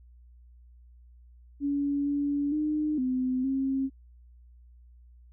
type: tone with pitch steps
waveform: sine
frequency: 284 / 286.3 / 303.6 / 256 / 268.4 Hz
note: C#4 / D4 / D#4 / C4 / C4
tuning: +42 / -44 / -42 / -38 / +44 cents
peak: -25 dBFS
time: 1.6-3.9 s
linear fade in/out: 50 ms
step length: 460 ms
effects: added 60 Hz sine -51 dBFS peak until 5.32 s